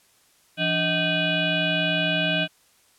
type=tone with frequency modulation; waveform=sine; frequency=1553 Hz; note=G6; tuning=17 cents flat; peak=-20 dBFS; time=0.57-2.48 s; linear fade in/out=50 ms; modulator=461 Hz; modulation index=3.8; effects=white hiss -60 dBFS RMS until 2.98 s + low-pass 12000 Hz 12 dB/octave